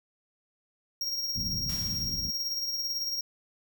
square tone with tremolo, 5588 Hz, F8, in tune, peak -28 dBFS, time 1.01-3.21 s, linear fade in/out 2 ms, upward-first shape triangle, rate 18 Hz, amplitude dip 50%
white low-pass noise, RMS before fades -38 dBFS, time 1.35-2.31 s, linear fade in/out 20 ms, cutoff 200 Hz, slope 24 dB/octave
white noise with exponential decay, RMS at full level -39 dBFS, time 1.69-2.66 s, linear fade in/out 5 ms, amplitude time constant 210 ms
effects none

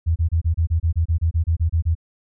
sine tone bursts, 82.41 Hz, E2, in tune, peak -15 dBFS, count 15, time 0.06-1.952 s, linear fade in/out 20 ms, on 100 ms, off 28 ms, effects none

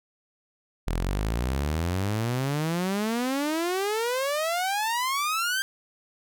sawtooth exponential sweep, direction up, 39.73 to 1596 Hz, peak -21 dBFS, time 0.87-5.62 s, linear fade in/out 0 ms, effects none

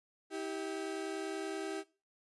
35% pulse tone pair together, 321.7 / 392 Hz, E4 / G4, -42 / 0 cents, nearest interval minor third, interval 342 cents, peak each -39 / -38 dBFS, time 0.3-1.84 s, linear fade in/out 50 ms, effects noise-tail reverb RT60 0.3 s tail -17 dB re dry + resampled to 24000 Hz

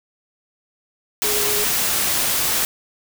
sine tone in noise, 418 Hz, G#4, 11 cents sharp, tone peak -26 dBFS, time 1.24-1.64 s, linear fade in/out 0 ms, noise white, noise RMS -20 dBFS, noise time 1.22-2.65 s, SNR -9 dB, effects none

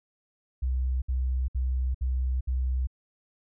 sine tone bursts, 63.9 Hz, C2, 40 cents flat, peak -24 dBFS, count 5, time 0.62-2.872 s, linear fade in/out 10 ms, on 400 ms, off 63 ms, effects none

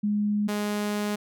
sine / sawtooth tone pair in turn, 207.7 / 207.7 Hz, G#3 / G#3, 0 / 0 cents, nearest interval unison, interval 0 cents, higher neither, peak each -22 dBFS, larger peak neither, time 0.03-0.48 / 0.48-1.16 s, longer second, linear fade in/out 10 ms, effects none

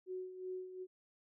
sine tone with tremolo, 370 Hz, F#4, in tune, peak -39 dBFS, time 0.06-0.87 s, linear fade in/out 50 ms, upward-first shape sine, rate 2.7 Hz, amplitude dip 65%, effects none

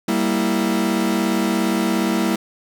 40% pulse chord, E diminished, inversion first, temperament equal, 196 / 233.1 / 329.6 Hz, G3 / Bb3 / E4, 0 / 0 / 0 cents, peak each -21 dBFS, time 0.08-2.36 s, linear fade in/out 5 ms, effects none

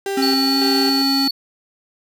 35% pulse tone with tremolo, 393.6 Hz, G4, 7 cents sharp, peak -19 dBFS, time 0.06-1.02 s, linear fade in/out 2 ms, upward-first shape square, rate 1.8 Hz, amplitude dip 60%
square tone with pitch glide, 269.2 to 272.6 Hz, C4 to C#4, +49 to -29 cents, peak -18 dBFS, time 0.17-1.28 s, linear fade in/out 5 ms, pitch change +22 cents, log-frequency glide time 0.44-0.57 s
triangle tone, 4435 Hz, C#8, in tune, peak -17 dBFS, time 0.22-1.31 s, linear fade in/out 5 ms
effects none

